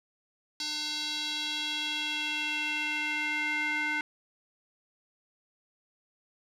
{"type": "tone with band-pass filter sweep", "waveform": "square", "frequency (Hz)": 301.2, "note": "D4", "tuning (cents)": 44, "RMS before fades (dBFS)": -32, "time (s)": [0.6, 4.01], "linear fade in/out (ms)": 2, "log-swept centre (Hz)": [4600, 1900], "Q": 3.5, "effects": []}